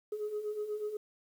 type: beating tone pair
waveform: sine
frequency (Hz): 415.3 / 423.5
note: G#4 / G#4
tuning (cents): 0 / +34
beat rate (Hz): 8.2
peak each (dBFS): -40 / -34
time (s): 0.12-0.97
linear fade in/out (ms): 5
effects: tanh soft clip ceiling -29 dBFS + 10-bit